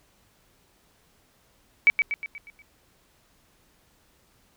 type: tone with echo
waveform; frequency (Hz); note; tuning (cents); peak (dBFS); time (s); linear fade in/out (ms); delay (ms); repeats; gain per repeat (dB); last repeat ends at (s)
sine; 2284; D7; -49; -12; 1.87-1.9; 0; 120; 6; -6; 2.62
effects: pink hiss -63 dBFS RMS until 4.56 s